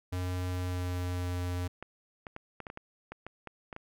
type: tone with pitch glide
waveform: square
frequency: 90.7 to 89.24 Hz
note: F#2 to F2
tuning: -34 to +38 cents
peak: -32 dBFS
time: 0.12-1.68 s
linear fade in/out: 10 ms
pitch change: -28 cents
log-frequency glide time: 0.49-1.37 s
type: clicks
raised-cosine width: 0.5 ms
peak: -26 dBFS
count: 12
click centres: 1.826 / 2.268 / 2.364 / 2.603 / 2.668 / 2.701 / 2.774 / 3.12 / 3.266 / 3.473 / 3.728 / 3.764 s
effects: none